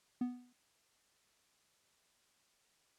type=tone with exponential decay; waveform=triangle; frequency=246.9 Hz; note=B3; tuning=in tune; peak=-28 dBFS; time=0.21-0.53 s; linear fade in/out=5 ms; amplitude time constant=68 ms; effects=white hiss -73 dBFS RMS until 2.98 s + low-pass 9000 Hz 12 dB/octave